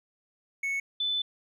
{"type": "tone pair in turn", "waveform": ["triangle", "sine"], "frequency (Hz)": [2209, 3507], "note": ["C#7", "A7"], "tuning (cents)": [-7, -6], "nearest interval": "minor sixth", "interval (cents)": 801, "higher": "second", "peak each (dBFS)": -26, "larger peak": "neither", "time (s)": [[0.63, 0.8], [1, 1.22]], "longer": "second", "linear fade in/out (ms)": 5, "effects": []}